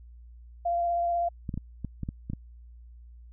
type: tone with vibrato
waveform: sine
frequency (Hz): 690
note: F5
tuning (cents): -21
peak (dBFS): -24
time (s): 0.65-1.29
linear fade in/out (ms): 10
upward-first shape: sine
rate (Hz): 16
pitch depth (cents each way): 13
type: clicks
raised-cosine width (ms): 5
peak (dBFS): -20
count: 8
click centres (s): 1.492 / 1.541 / 1.576 / 1.847 / 2.033 / 2.089 / 2.3 / 2.334
effects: added 59 Hz sine -46 dBFS peak until 3.32 s